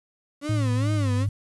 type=tone with vibrato; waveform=35% pulse; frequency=277.2 Hz; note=C#4; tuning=in tune; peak=-26 dBFS; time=0.41-1.27 s; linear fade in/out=50 ms; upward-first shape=sine; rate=2.4 Hz; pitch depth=200 cents each way
type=tone with pitch glide; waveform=sine; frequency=110 to 102.04 Hz; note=A2 to G#2; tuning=0 to -30 cents; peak=-21 dBFS; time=0.49-1.29 s; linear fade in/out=5 ms; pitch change=-130 cents; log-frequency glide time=0.77-1.09 s
effects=resampled to 24000 Hz + 9-bit